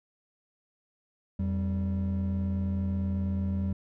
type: tone pair together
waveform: triangle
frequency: 85.97 / 194.4 Hz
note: F2 / G3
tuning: -27 / -14 cents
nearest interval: octave + major second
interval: 1413 cents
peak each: -26 / -27 dBFS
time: 1.39-3.73 s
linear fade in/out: 5 ms
effects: tanh soft clip ceiling -21 dBFS